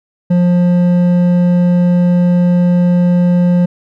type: tone with hard clipping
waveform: triangle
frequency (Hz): 176.8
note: F3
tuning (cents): +22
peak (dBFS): -9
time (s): 0.3-3.66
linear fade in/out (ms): 10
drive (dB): 10
effects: none